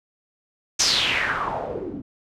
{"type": "noise with low-pass filter sweep", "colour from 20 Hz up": "white", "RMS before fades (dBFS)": -24, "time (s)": [0.79, 2.02], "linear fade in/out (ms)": 10, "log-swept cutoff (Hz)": [6200, 230], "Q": 4.3, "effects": []}